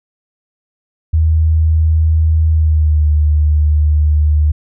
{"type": "tone with pitch glide", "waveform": "sine", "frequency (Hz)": [79.5, 75.47], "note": ["D#2", "D2"], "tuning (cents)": [38, 48], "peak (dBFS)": -8, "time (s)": [1.13, 4.52], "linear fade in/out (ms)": 10, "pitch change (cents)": -90, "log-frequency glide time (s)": [2.5, 3.07], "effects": []}